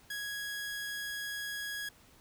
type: tone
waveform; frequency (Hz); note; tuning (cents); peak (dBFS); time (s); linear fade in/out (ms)
sawtooth; 1661.2; G#6; 0; -33; 0.1-1.89; 5
effects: pink hiss -61 dBFS RMS until 2.2 s